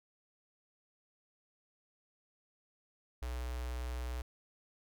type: tone with notch filter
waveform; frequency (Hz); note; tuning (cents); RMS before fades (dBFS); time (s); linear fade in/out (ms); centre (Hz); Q
square; 61.6; B1; -4; -39; 3.22-4.22; 5; 210; 0.7
effects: none